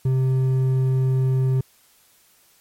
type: tone with hard clipping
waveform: sine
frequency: 130.81 Hz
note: C3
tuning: in tune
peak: -18 dBFS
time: 0.05-1.61 s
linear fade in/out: 5 ms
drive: 5 dB
effects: white hiss -57 dBFS RMS until 2.6 s + MP3 64 kbps